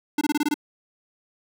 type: tone bursts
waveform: square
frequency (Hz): 296.7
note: D4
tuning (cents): +18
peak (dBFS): -20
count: 7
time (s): 0.18-0.542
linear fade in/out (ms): 5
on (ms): 32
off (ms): 23
effects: none